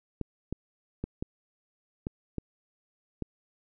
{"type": "clicks", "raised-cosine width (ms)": 3, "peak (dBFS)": -19, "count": 7, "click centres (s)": [0.213, 0.526, 1.04, 1.225, 2.069, 2.383, 3.223], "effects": []}